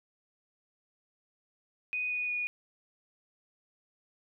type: tone with pitch steps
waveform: sine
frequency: 2489 / 2472 / 2455 Hz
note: D#7 / D#7 / D#7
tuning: 0 / -12 / -24 cents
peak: -30 dBFS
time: 1.93-2.47 s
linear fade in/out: 0 ms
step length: 180 ms
effects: none